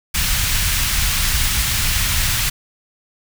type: band-stop noise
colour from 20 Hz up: pink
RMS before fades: -18 dBFS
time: 0.14-2.5 s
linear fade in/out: 10 ms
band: 100 to 1800 Hz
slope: 12 dB/octave
effects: none